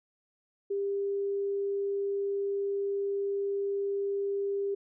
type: tone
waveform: sine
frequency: 398.7 Hz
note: G4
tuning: 29 cents sharp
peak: -28 dBFS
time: 0.7-4.75 s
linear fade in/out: 10 ms
effects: none

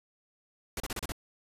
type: noise bursts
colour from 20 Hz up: pink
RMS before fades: -35 dBFS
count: 6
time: 0.77-1.121 s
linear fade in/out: 2 ms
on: 31 ms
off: 33 ms
effects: resampled to 32000 Hz

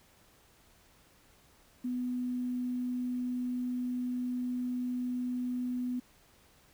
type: tone with quantisation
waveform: sine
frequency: 248.5 Hz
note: B3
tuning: 11 cents sharp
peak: -31 dBFS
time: 1.84-6 s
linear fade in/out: 10 ms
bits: 10
effects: pink hiss -63 dBFS RMS until 6.73 s

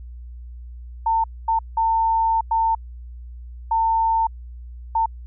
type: tone bursts at uneven times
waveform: sine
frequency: 900 Hz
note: A5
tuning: 39 cents sharp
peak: -16 dBFS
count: 6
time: 1.06-1.24 / 1.48-1.59 / 1.77-2.41 / 2.51-2.75 / 3.71-4.27 / 4.95-5.06 s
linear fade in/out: 5 ms
effects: added 60 Hz sine -34 dBFS peak until 5.26 s

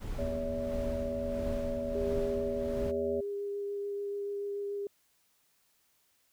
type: noise with tremolo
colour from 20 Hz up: brown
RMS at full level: -37 dBFS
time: 0-2.92 s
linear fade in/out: 20 ms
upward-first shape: sine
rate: 1.5 Hz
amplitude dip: 55%
type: harmonic tone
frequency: 81 Hz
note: E2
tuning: 30 cents flat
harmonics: 1 / 3 / 5 / 7 / 8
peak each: -45 / -38 / -44 / -34 / -42 dBFS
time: 0.18-3.21 s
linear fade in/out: 10 ms
type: tone with vibrato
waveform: sine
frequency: 404 Hz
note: G#4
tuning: 48 cents flat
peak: -33 dBFS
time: 1.95-4.87 s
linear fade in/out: 2 ms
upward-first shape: sine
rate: 6.9 Hz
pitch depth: 9 cents each way
effects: white hiss -71 dBFS RMS until 6.32 s

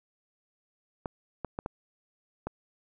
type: clicks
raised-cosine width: 1 ms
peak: -19 dBFS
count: 5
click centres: 1.058 / 1.447 / 1.589 / 1.661 / 2.47 s
effects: none

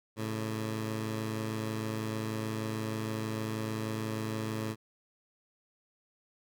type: tone pair together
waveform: 15% pulse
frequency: 109.69 / 136.1 Hz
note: A2 / C#3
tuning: -5 / -31 cents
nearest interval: major third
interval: 374 cents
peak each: -27 / -37 dBFS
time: 0.16-4.76 s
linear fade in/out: 50 ms
effects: none

